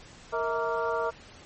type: harmonic tone with a mistuned harmonic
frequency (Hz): 232.2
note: A#3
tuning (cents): -7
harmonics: 2 / 3 / 4 / 5 / 6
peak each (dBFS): -30 / -32 / -33 / -34 / -35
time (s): 0.32-1.11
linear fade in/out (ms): 20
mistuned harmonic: 3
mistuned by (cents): -130
effects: pink hiss -50 dBFS RMS until 1.45 s + MP3 32 kbps